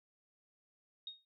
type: tone with exponential decay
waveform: sine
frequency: 3729 Hz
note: A#7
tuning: in tune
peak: -39 dBFS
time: 1.07-1.25 s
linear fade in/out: 2 ms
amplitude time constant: 37 ms
effects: none